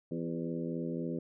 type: harmonic tone with a mistuned harmonic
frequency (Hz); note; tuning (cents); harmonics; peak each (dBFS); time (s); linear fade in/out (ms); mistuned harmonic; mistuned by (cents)
83.7; E2; +27; 2 / 3 / 4 / 5 / 6 / 7; -38 / -38 / -40 / -43 / -43 / -50; 0.11-1.19; 5; 5; -39
effects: none